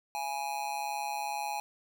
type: tone with amplitude modulation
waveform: square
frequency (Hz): 830.6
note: G#5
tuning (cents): 0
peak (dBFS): -30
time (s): 0.15-1.6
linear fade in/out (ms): 0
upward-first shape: sine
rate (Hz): 142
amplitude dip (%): 75
effects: none